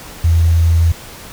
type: tone with quantisation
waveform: sine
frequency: 83.1 Hz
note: E2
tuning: 15 cents sharp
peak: -8 dBFS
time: 0.24-0.92 s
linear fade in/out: 5 ms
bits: 6
effects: pink hiss -34 dBFS RMS until 1.32 s